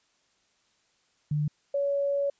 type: tone pair in turn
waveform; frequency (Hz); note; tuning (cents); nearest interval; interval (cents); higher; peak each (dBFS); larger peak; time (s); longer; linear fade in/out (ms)
sine; 149.1 / 562.9; D3 / C#5; +27 / +26; octave + major seventh; 2299; second; -24; neither; 1.31-1.48 / 1.74-2.3; second; 5
effects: white hiss -69 dBFS RMS until 2.39 s + resampled to 16000 Hz